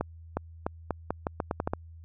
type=accelerating click train; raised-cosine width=1 ms; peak=-14 dBFS; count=11; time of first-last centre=0.01-1.735 s; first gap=360 ms; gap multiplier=0.82; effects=added 82 Hz sine -45 dBFS peak until 2.04 s